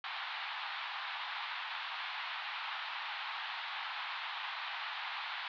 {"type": "band-pass noise", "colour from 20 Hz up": "pink", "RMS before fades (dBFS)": -41, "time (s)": [0.04, 5.48], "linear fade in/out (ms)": 2, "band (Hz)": [810, 4000], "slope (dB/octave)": 48, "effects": []}